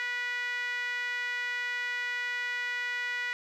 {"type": "tone with band-pass filter", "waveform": "5% pulse", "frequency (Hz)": 488.4, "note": "B4", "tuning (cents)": -19, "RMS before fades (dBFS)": -33, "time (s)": [0, 3.33], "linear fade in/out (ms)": 0, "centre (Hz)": 1800, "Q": 6.1, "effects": []}